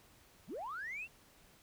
sine linear sweep, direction up, 110 to 2794 Hz, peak -39 dBFS, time 0.47-1.08 s, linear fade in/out 50 ms, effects tanh soft clip ceiling -36 dBFS + pink hiss -64 dBFS RMS until 1.62 s

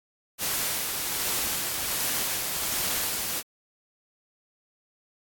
white noise with tremolo, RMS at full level -27 dBFS, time 0.38-3.43 s, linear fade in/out 50 ms, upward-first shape sine, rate 1.3 Hz, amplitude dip 30%, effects AAC 64 kbps

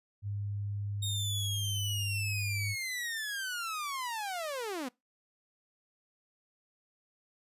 sine tone, 101.7 Hz, G#2, 36 cents flat, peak -33 dBFS, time 0.22-2.76 s, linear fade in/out 50 ms
sawtooth linear sweep, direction down, 3729 to 234.9 Hz, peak -31 dBFS, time 1.02-4.89 s, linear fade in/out 10 ms
effects noise-tail reverb RT60 0.2 s tail -23 dB re dry + resampled to 32000 Hz

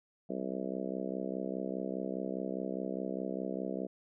harmonic tone, 64.9 Hz, C2, 13 cents flat, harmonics 3 / 4 / 5 / 6 / 7 / 8 / 9 / 10, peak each -40 / -41 / -42 / -43 / -43 / -44 / -45 / -45 dBFS, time 0.29-3.87 s, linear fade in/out 10 ms, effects none

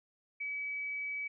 sine tone, 2284 Hz, D7, 49 cents flat, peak -35 dBFS, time 0.4-1.28 s, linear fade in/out 10 ms, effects none

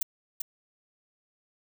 violet noise with echo, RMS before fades -27 dBFS, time 0.01-0.03 s, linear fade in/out 5 ms, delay 390 ms, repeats 1, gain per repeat -5 dB, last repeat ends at 0.42 s, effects none

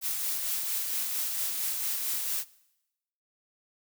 blue noise with tremolo, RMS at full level -30 dBFS, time 0.01-2.45 s, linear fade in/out 50 ms, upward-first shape sine, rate 4.4 Hz, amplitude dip 30%, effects noise-tail reverb RT60 0.9 s tail -21 dB re dry

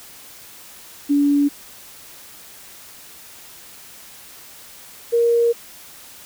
sine tone pair in turn, 286.2 / 469.1 Hz, D4 / A#4, -45 / +11 cents, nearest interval major sixth, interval 856 cents, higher second, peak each -13 dBFS, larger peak neither, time 1.09-1.49 / 5.12-5.53 s, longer second, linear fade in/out 20 ms, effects white hiss -42 dBFS RMS until 6.25 s

